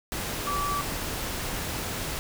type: tone in noise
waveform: sine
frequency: 1154 Hz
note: D6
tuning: 31 cents flat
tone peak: -27 dBFS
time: 0.47-0.81 s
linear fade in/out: 0 ms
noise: pink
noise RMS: -32 dBFS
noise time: 0.12-2.19 s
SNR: +2 dB
effects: none